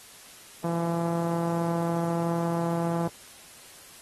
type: tone with low-pass filter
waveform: sawtooth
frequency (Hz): 168.7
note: E3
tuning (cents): +40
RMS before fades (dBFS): -28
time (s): 0.64-3.08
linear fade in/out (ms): 5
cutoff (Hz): 890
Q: 1.8
effects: white hiss -49 dBFS RMS until 4.01 s + AAC 32 kbps